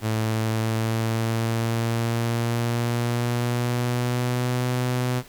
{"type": "tone with pitch glide", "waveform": "sawtooth", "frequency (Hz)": [110, 124.91], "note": ["A2", "B2"], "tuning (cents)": [0, 20], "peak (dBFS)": -18, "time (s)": [0.01, 5.23], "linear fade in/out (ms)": 50, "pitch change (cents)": 220, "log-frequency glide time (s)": [0.12, 4.72], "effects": ["pink hiss -48 dBFS RMS until 5.28 s"]}